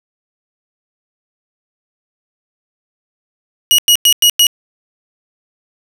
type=tone bursts; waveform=sawtooth; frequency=2900 Hz; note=F#7; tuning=35 cents flat; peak=-3 dBFS; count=5; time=3.71-4.468 s; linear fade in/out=0 ms; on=74 ms; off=97 ms; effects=none